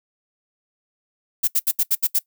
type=noise bursts; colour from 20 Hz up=violet; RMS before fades=-18 dBFS; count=7; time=1.43-2.191 s; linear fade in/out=10 ms; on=47 ms; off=72 ms; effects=noise-tail reverb RT60 0.1 s tail -20 dB re dry